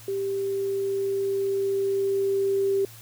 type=tone with level ramp; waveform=sine; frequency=392.4 Hz; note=G4; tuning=2 cents sharp; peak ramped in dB=-25 to -20 dBFS; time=0.08-2.85 s; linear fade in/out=2 ms; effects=added 113 Hz sine -47 dBFS peak until 3.01 s + white hiss -48 dBFS RMS until 3.01 s